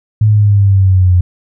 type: exponential sweep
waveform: sine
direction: down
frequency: 108.5 to 88.7 Hz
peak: -5 dBFS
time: 0.21-1.21 s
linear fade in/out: 5 ms
effects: none

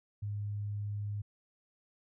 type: tone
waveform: sine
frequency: 103.1 Hz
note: G#2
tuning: 12 cents flat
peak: -34 dBFS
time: 0.22-1.22 s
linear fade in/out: 10 ms
effects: none

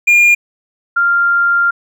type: tone pair in turn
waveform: triangle / sine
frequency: 2414 / 1393.2 Hz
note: D7 / F6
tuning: +47 / -5 cents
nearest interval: minor seventh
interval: 952 cents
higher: first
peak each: -4 / -9 dBFS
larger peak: first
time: 0.07-0.35 / 0.96-1.71 s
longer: second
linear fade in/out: 10 ms
effects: none

